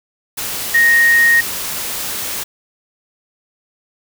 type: tone in noise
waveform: sine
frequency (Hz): 1864.7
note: A#6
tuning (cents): 0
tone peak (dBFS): -8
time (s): 0.74-1.41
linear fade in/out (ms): 10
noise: white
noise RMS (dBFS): -23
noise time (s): 0.37-2.44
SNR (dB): +12
effects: none